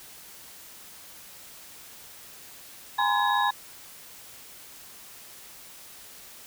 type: tone cluster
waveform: sine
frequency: 823 / 938 / 1026 / 1695 / 3783 Hz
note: G#5 / A#5 / C6 / G#6 / A#7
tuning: -16 / +11 / -34 / +35 / +25 cents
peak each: -26 / -29 / -26 / -29 / -32 dBFS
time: 2.98-3.51 s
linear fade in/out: 10 ms
effects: white hiss -47 dBFS RMS until 6.46 s